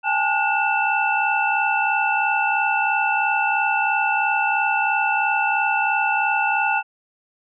sine tone cluster, 805 / 868 / 1448 / 2662 Hz, G5 / A5 / F#6 / E7, +46 / -24 / -38 / +16 cents, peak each -23 dBFS, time 0.03-6.83 s, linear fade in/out 50 ms, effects none

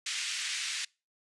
pink band-pass noise, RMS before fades -35 dBFS, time 0.06-0.85 s, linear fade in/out 5 ms, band 1900 to 8100 Hz, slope 24 dB/octave, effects noise-tail reverb RT60 0.3 s tail -26 dB re dry + resampled to 24000 Hz

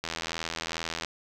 click train, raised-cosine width 0.2 ms, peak -14 dBFS, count 84, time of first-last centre 0.04-1.047 s, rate 82.4 Hz, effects none

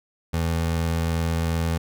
25% pulse tone, 82.6 Hz, E2, 4 cents sharp, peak -18 dBFS, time 0.33-1.78 s, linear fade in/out 10 ms, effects none

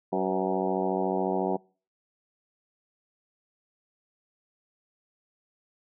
harmonic tone with a mistuned harmonic, 94 Hz, F#2, 28 cents sharp, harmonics 2 / 3 / 4 / 5 / 6 / 7 / 8 / 9 / 10, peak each -32 / -34 / -30 / -34 / -37 / -33 / -33 / -36 / -39 dBFS, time 0.12-1.57 s, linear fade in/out 10 ms, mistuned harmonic 5, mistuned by +51 cents, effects noise-tail reverb RT60 0.4 s tail -26 dB re dry

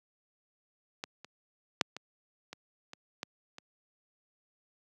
clicks, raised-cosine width 0.2 ms, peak -19 / -29 / -6 / -23 / -25 / -27 / -18 / -28 dBFS, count 8, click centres 1.039 / 1.246 / 1.812 / 1.966 / 2.53 / 2.934 / 3.231 / 3.584 s, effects high-pass 150 Hz 12 dB/octave

